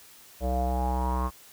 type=tone with low-pass filter sweep; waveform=square; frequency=63.4 Hz; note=B1; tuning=46 cents sharp; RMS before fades=-27 dBFS; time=0.4-1.31 s; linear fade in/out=50 ms; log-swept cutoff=620 to 1100 Hz; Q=9.3; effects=white hiss -52 dBFS RMS until 1.52 s